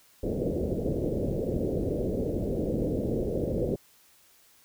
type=low-pass noise; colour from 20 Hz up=white; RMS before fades=-29 dBFS; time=0.23-3.76 s; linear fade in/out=5 ms; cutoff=540 Hz; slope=48 dB/octave; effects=white hiss -60 dBFS RMS until 4.64 s